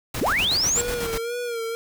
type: noise with tremolo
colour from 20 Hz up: pink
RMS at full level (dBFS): -29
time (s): 0.14-1.18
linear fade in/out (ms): 5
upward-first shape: square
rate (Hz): 8.1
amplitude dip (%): 50
type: linear sweep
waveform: sine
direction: up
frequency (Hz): 140.9 to 7660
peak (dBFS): -19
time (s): 0.21-0.81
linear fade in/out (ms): 5
type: tone with vibrato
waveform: square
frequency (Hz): 470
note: A#4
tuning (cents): +14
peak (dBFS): -27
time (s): 0.77-1.75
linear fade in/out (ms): 0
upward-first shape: sine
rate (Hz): 2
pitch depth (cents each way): 63
effects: none